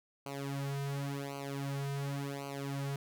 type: tone with flanger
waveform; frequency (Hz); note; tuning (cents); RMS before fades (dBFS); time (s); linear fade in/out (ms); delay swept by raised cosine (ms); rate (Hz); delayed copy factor
sawtooth; 139.6; C#3; +13; -38; 0.26-2.96; 2; 0.56 to 3.56; 0.91; -1
effects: none